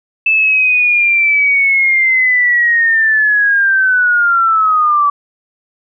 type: linear sweep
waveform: sine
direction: down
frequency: 2637 to 1146 Hz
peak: -8 dBFS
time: 0.26-5.1 s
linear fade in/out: 5 ms
effects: none